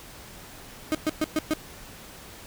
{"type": "tone bursts", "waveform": "35% pulse", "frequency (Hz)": 311.1, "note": "D#4", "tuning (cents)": 0, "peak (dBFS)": -20, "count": 5, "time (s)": [0.92, 1.535], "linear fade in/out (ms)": 0, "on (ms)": 27, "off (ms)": 120, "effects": ["pink hiss -45 dBFS RMS until 2.46 s"]}